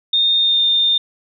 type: tone with pitch glide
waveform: sine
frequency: 3659 to 3625 Hz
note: A#7 to A#7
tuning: -33 to -49 cents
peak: -12 dBFS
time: 0.13-0.98 s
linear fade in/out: 5 ms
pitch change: -16 cents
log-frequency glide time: 0.39-0.63 s
effects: none